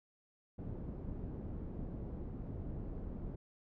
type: low-pass noise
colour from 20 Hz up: pink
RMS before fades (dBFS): -43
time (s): 0.58-3.36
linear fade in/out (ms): 10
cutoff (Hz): 340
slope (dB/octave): 12
effects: none